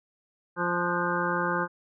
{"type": "harmonic tone with a mistuned harmonic", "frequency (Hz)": 174.61, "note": "F3", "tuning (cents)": 0, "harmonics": [1, 2, 3, 5, 6, 7, 8, 9], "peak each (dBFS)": [-33, -33, -33, -33, -33, -33, -33, -33], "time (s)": [0.56, 1.68], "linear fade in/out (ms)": 50, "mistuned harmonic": 8, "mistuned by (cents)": 70, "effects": []}